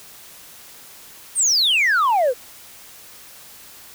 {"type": "exponential sweep", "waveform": "sine", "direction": "down", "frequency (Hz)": [9200, 466.2], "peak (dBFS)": -12, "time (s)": [1.35, 2.34], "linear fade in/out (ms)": 50, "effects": ["tanh soft clip ceiling -13 dBFS", "white hiss -43 dBFS RMS until 3.94 s"]}